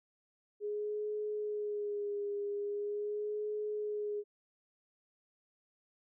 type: tone with vibrato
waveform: sine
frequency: 414.7 Hz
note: G#4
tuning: 3 cents flat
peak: -34 dBFS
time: 0.6-4.24 s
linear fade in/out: 50 ms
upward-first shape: sine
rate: 0.42 Hz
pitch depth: 32 cents each way
effects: none